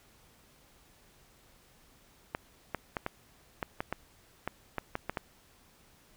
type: clicks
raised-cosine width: 0.5 ms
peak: -17 dBFS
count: 12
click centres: 2.349 / 2.747 / 2.968 / 3.064 / 3.628 / 3.805 / 3.926 / 4.476 / 4.783 / 4.954 / 5.096 / 5.172 s
effects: pink hiss -62 dBFS RMS until 6.16 s